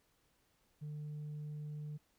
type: tone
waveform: sine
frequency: 150 Hz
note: D3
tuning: 37 cents sharp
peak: -39 dBFS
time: 0.81-1.98 s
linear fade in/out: 20 ms
effects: tanh soft clip ceiling -40 dBFS + pink hiss -75 dBFS RMS until 2.18 s